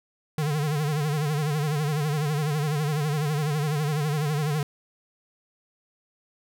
square tone with vibrato, 149.5 Hz, D3, 31 cents sharp, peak -24 dBFS, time 0.38-4.63 s, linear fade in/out 2 ms, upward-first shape sine, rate 12 Hz, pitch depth 92 cents each way, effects none

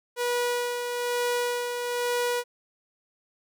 sawtooth tone with tremolo, 485.7 Hz, B4, 29 cents flat, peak -20 dBFS, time 0.16-2.44 s, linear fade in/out 50 ms, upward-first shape sine, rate 1.1 Hz, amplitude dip 45%, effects none

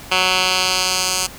10% pulse tone with band-pass filter sweep, 185 Hz, F#3, in tune, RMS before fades -18 dBFS, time 0.11-1.27 s, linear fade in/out 10 ms, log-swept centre 2800 to 7000 Hz, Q 1.2, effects pink hiss -37 dBFS RMS until 1.38 s

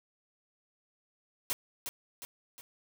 white noise with echo, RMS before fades -32 dBFS, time 1.5-1.53 s, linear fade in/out 0 ms, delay 360 ms, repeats 3, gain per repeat -6 dB, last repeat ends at 2.61 s, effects none

